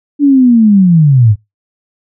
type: linear sweep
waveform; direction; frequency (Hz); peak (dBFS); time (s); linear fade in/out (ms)
sine; down; 293.7 to 98; -3; 0.19-1.36; 50
effects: noise-tail reverb RT60 0.2 s tail -24 dB re dry